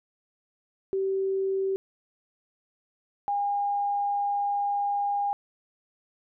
sine tone pair in turn, 385.7 / 810.5 Hz, G4 / G#5, -28 / -42 cents, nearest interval octave + minor second, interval 1286 cents, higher second, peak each -24 dBFS, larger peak neither, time 0.93-1.76 / 3.28-5.33 s, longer second, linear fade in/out 0 ms, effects none

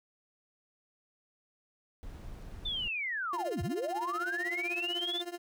brown noise, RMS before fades -44 dBFS, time 2.03-2.88 s, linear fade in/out 0 ms
sine linear two-way sweep, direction down then up, 3590 to 68.2 to 3590 Hz, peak -32 dBFS, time 2.65-5.22 s, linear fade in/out 10 ms, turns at 3.62 s
30% pulse tone with tremolo, 349.2 Hz, F4, in tune, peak -32 dBFS, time 3.33-5.38 s, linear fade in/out 2 ms, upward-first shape triangle, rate 16 Hz, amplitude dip 95%
effects none

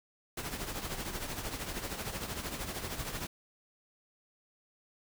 pink noise with tremolo, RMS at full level -36 dBFS, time 0.37-3.27 s, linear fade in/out 5 ms, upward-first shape triangle, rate 13 Hz, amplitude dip 65%, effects none

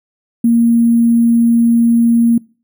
sine tone with sample-and-hold, 233.1 Hz, A#3, in tune, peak -7 dBFS, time 0.44-2.38 s, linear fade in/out 5 ms, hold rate 11025 Hz, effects noise-tail reverb RT60 0.4 s tail -25 dB re dry

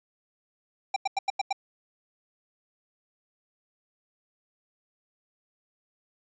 square tone bursts, 788 Hz, G5, 9 cents sharp, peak -24 dBFS, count 6, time 0.94-1.528 s, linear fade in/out 5 ms, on 23 ms, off 90 ms, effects resampled to 16000 Hz

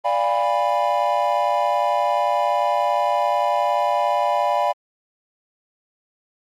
triangle chord, D diminished seventh, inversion none, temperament equal with one note detuned, 587.3 / 698.5 / 815.9 / 987.8 Hz, D5 / F5 / Ab5 / Cb6, 0 / 0 / -31 / 0 cents, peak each -21 dBFS, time 0.04-4.73 s, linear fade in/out 20 ms, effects Opus 24 kbps

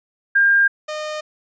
sine / sawtooth tone pair in turn, 1605 / 611.7 Hz, G6 / D#5, +40 / -30 cents, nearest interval octave + perfect fourth, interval 1670 cents, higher first, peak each -11 / -21 dBFS, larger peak first, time 0.35-0.68 / 0.88-1.21 s, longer neither, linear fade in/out 10 ms, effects resampled to 16000 Hz

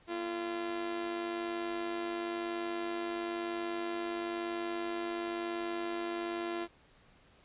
sawtooth tone with amplitude modulation, 342.7 Hz, F4, 33 cents flat, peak -28 dBFS, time 0.07-6.68 s, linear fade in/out 50 ms, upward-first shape sine, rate 101 Hz, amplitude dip 55%, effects pink hiss -63 dBFS RMS until 7.44 s + resampled to 8000 Hz

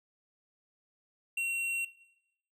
sine tone with tanh clipping, 2735 Hz, F7, 37 cents flat, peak -31 dBFS, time 1.37-1.85 s, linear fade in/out 5 ms, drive 9 dB, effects noise-tail reverb RT60 0.8 s tail -17 dB re dry

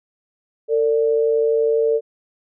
sine tone pair together, 451.9 / 584 Hz, A4 / D5, +46 / -10 cents, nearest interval major third, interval 444 cents, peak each -15 / -23 dBFS, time 0.68-2.01 s, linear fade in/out 50 ms, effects none

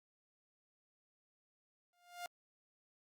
sawtooth tone with exponential growth, 704 Hz, F5, 14 cents sharp, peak -36 dBFS, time 1.93-2.26 s, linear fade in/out 1 ms, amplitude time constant 71 ms, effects Opus 48 kbps

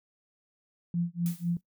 sine tone with tremolo, 172.3 Hz, F3, 23 cents flat, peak -24 dBFS, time 0.94-1.57 s, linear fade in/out 2 ms, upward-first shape sine, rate 4 Hz, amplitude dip 100%
blue noise with exponential decay, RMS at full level -39 dBFS, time 1.26-1.61 s, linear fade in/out 0 ms, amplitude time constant 76 ms
effects noise-tail reverb RT60 0.1 s tail -18 dB re dry

